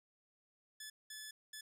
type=tone bursts at uneven times; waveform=10% pulse; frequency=1727 Hz; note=A6; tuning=33 cents flat; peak=-38 dBFS; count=3; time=0.8-0.9 / 1.1-1.31 / 1.53-1.61 s; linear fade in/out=5 ms; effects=none